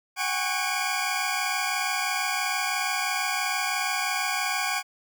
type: tone cluster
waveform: 20% pulse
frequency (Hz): 745 / 811 / 1106 / 2393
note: F#5 / G#5 / C#6 / D7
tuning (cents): +12 / -41 / -4 / +32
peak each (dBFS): -26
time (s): 0.16-4.83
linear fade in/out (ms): 50
effects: none